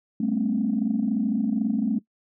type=tone cluster; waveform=sine; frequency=194.6 / 217.2 / 251.1 / 275.1 Hz; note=G3 / A3 / B3 / C#4; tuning=-12 / -22 / +29 / -13 cents; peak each=-30 / -23 / -28 / -28 dBFS; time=0.2-1.99 s; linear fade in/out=5 ms; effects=noise-tail reverb RT60 0.1 s tail -18 dB re dry + tanh soft clip ceiling -13 dBFS